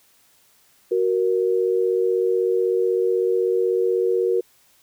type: tone pair together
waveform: sine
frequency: 371.7 / 467.8 Hz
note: F#4 / A#4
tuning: +8 / +6 cents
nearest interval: major third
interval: 398 cents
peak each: -20 dBFS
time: 0.91-4.41 s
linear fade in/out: 10 ms
effects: white hiss -58 dBFS RMS until 4.82 s